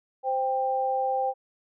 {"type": "tone pair together", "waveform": "sine", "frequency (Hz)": [521, 790.1], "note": ["C5", "G5"], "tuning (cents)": [-7, 13], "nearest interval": "perfect fifth", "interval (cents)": 720, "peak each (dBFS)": [-28, -25], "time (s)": [0.23, 1.34], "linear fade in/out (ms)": 50, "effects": []}